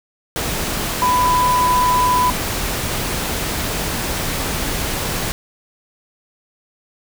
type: tone in noise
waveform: sine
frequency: 996 Hz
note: B5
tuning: 14 cents sharp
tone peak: -13 dBFS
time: 1.02-2.3 s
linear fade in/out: 0 ms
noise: pink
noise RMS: -22 dBFS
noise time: 0.36-5.32 s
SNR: +6 dB
effects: none